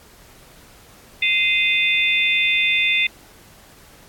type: tone cluster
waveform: sine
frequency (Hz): 2078 / 2504 / 2745 / 3554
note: C7 / D#7 / F7 / A7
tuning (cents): -12 / +10 / -31 / +17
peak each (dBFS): -20 / -19 / -27 / -22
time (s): 1.22-3.07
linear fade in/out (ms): 5
effects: pink hiss -48 dBFS RMS until 4.08 s + AAC 64 kbps

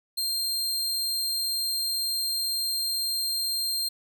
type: tone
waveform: sawtooth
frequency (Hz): 4186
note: C8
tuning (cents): 0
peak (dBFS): -23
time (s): 0.17-3.89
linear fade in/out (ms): 10
effects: none

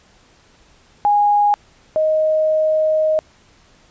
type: tone pair in turn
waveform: sine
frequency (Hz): 824 / 624.5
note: G#5 / D#5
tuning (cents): -14 / +6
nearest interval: perfect fourth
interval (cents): 480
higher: first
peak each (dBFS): -11 / -13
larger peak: first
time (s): 1.05-1.54 / 1.96-3.19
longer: second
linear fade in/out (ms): 0
effects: pink hiss -52 dBFS RMS until 3.9 s + resampled to 16000 Hz

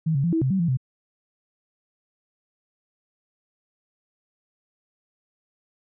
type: tone with pitch steps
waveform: sine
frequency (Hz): 159.8 / 137.4 / 170.5 / 325.2 / 131.3 / 191.4 / 169.8 / 129.4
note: D#3 / C#3 / F3 / E4 / C3 / G3 / F3 / C3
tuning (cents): +47 / -15 / -41 / -23 / +6 / -41 / -48 / -19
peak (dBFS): -19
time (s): 0.06-0.772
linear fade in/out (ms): 10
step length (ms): 89
effects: none

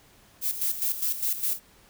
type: noise with tremolo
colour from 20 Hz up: violet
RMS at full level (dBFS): -26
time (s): 0.41-1.6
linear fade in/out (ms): 50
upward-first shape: square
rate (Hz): 4.9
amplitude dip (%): 65
effects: pink hiss -57 dBFS RMS until 1.89 s

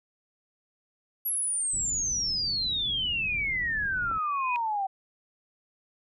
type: exponential sweep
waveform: sine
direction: down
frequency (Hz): 11630 to 760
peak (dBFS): -26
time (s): 1.25-4.87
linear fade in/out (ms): 10
type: low-pass noise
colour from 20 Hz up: pink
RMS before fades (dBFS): -42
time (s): 1.73-4.19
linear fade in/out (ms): 5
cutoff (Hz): 210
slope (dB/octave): 12
type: tone with exponential growth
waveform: sine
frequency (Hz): 2490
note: D#7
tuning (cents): +1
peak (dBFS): -27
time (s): 3.96-4.56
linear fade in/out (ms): 0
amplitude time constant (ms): 130
type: click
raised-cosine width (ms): 1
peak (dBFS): -28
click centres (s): 4.114
effects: none

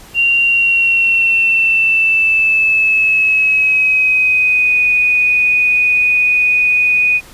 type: tone with pitch glide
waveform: sine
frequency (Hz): 2766 to 2479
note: F7 to D#7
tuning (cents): -17 to -7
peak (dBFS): -9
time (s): 0.14-7.21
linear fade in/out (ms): 50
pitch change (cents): -190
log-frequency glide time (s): 0.42-4.84
effects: pink hiss -39 dBFS RMS until 7.33 s + resampled to 32000 Hz

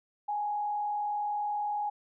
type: tone with frequency modulation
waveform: sine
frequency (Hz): 830.6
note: G#5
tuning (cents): 0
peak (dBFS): -29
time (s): 0.28-1.9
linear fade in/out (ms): 10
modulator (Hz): 40.1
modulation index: 0.47
effects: none

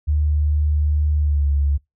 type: tone with pitch glide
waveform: sine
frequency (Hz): 74.8 to 71.13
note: D2 to C#2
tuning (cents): +32 to +45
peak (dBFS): -15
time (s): 0.07-1.78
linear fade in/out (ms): 20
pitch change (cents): -87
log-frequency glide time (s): 1.2-1.47
effects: noise-tail reverb RT60 0.2 s tail -26 dB re dry

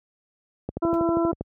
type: click train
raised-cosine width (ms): 2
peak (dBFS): -15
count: 10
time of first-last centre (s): 0.69-1.41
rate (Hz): 12.5
type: harmonic tone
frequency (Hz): 335.2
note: E4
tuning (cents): +29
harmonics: 1 / 2 / 3 / 4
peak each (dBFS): -21 / -27 / -31 / -33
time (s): 0.82-1.32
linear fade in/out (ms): 10
type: noise with exponential decay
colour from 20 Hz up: brown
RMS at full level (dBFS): -33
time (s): 0.94-1.02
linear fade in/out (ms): 0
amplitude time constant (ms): 16
effects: high-pass 60 Hz 12 dB/octave

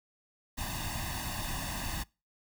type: noise with comb filter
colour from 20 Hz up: pink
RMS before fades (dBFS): -36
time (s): 0.57-2.04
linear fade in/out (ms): 20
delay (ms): 1.1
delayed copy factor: +0.85
effects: noise-tail reverb RT60 0.3 s tail -25 dB re dry

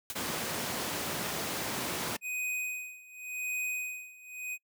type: noise with exponential decay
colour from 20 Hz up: white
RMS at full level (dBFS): -33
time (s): 0.1-0.2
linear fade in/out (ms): 1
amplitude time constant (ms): 20
type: high-pass noise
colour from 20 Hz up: pink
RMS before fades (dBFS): -35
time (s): 0.15-2.17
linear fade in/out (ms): 10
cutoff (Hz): 170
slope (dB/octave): 12
type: tone with tremolo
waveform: square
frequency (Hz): 2498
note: D#7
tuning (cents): +6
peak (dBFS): -32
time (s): 2.21-4.58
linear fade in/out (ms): 50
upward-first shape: sine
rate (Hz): 0.89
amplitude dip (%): 90
effects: noise-tail reverb RT60 0.1 s tail -24 dB re dry

